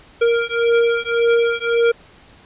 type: beating tone pair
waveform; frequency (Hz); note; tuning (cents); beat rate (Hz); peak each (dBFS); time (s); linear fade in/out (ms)
square; 466.2 / 468; A#4 / A#4; 0 / +7; 1.8; -18; 0.21-1.92; 10
effects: pink hiss -47 dBFS RMS until 2.45 s + resampled to 8000 Hz